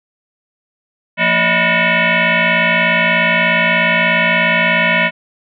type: tone with frequency modulation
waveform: sine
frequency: 174.1 Hz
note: F3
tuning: 5 cents flat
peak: -10 dBFS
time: 1.17-5.11 s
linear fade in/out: 50 ms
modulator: 405 Hz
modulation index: 6.4
effects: none